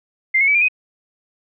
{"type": "tone with pitch steps", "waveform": "sine", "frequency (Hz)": [2093, 2189, 2290, 2396, 2506], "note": ["C7", "C#7", "D7", "D7", "D#7"], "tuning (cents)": [0, -22, -44, 34, 12], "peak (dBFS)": -12, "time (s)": [0.34, 0.685], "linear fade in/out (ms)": 10, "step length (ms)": 69, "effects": []}